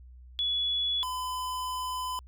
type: tone pair in turn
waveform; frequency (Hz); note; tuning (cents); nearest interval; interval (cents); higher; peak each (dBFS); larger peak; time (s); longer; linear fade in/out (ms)
sine / square; 3400 / 1010.8; G#7 / B5; +40 / +40; octave + major sixth; 2100; first; -26 / -32; first; 0.39-1.03 / 1.03-2.19; second; 0
effects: added 62 Hz sine -47 dBFS peak until 2.27 s